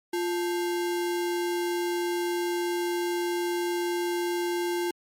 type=tone with sample-and-hold; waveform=sine; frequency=349.2 Hz; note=F4; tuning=in tune; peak=-25 dBFS; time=0.13-4.91 s; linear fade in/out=5 ms; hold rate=1225 Hz; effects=MP3 64 kbps